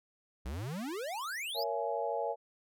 square exponential sweep, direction up, 56.7 to 5274 Hz, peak -37 dBFS, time 0.45-1.64 s, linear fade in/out 10 ms
sine chord, A# half-diminished seventh, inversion none, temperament just, 466.2 / 559.4 / 671.3 / 839.1 Hz, A#4 / C#5 / E5 / G#5, 0 / +16 / +31 / +18 cents, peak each -37 dBFS, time 1.54-2.36 s, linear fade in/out 50 ms
effects none

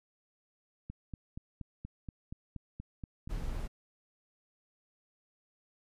click train, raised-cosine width 5 ms, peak -29 dBFS, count 11, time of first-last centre 0.9-3.275 s, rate 4.21 Hz
brown noise, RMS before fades -36 dBFS, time 3.29-3.68 s, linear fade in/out 20 ms
effects resampled to 32000 Hz

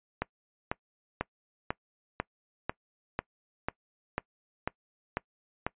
click train, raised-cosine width 0.5 ms, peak -14 dBFS, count 12, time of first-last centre 0.22-5.666 s, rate 2.02 Hz, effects noise-tail reverb RT60 0.1 s tail -23 dB re dry + resampled to 8000 Hz

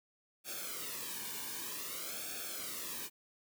white noise with flanger, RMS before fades -42 dBFS, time 0.44-3.1 s, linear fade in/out 50 ms, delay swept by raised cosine 1 to 1.54 ms, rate 0.53 Hz, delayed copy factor -0.8, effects none

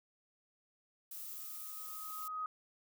violet noise, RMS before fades -46 dBFS, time 1.11-2.28 s, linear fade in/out 5 ms
sine tone with exponential growth, 1256 Hz, D#6, 16 cents sharp, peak -35 dBFS, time 1.12-2.46 s, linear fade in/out 2 ms, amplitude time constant 290 ms
effects none

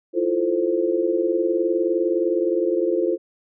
sine chord, F major seventh, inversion third, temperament equal, 329.6 / 349.2 / 440 / 523.3 Hz, E4 / F4 / A4 / C5, 0 / 0 / 0 / 0 cents, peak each -26 / -21 / -25 / -25 dBFS, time 0.13-3.18 s, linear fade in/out 50 ms, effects none

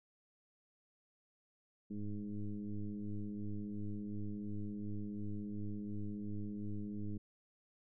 sine tone with frequency modulation, 102.6 Hz, G#2, 21 cents flat, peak -38 dBFS, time 1.9-7.18 s, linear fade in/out 10 ms, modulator 104 Hz, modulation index 1.9, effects none

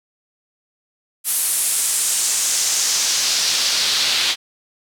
pink noise with band-pass filter sweep, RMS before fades -19 dBFS, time 1.24-4.36 s, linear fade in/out 50 ms, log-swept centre 11000 to 3700 Hz, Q 1.9, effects none

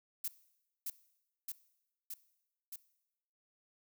violet noise with echo, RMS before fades -37 dBFS, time 0.24-0.28 s, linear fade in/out 5 ms, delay 620 ms, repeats 4, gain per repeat -2 dB, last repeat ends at 2.76 s, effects noise-tail reverb RT60 0.9 s tail -18 dB re dry

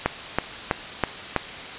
click train, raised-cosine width 0.5 ms, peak -4 dBFS, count 5, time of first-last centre 0.06-1.363 s, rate 3.07 Hz, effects white hiss -35 dBFS RMS until 1.78 s + resampled to 8000 Hz

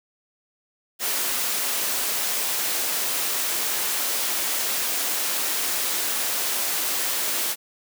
white high-pass noise, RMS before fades -25 dBFS, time 0.99-7.56 s, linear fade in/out 50 ms, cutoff 280 Hz, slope 12 dB/octave, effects none

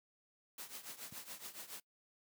white noise with tremolo, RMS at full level -46 dBFS, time 0.58-1.8 s, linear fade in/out 2 ms, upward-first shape triangle, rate 7.1 Hz, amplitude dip 85%
click, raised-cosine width 5 ms, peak -37 dBFS, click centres 1.125 s
effects noise-tail reverb RT60 0.1 s tail -22 dB re dry + high-pass 150 Hz 12 dB/octave

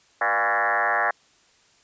sine tone with frequency modulation, 1244.5 Hz, D#6, in tune, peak -19 dBFS, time 0.21-1.11 s, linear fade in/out 5 ms, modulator 108 Hz, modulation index 5.9, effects white hiss -59 dBFS RMS until 1.83 s + resampled to 16000 Hz

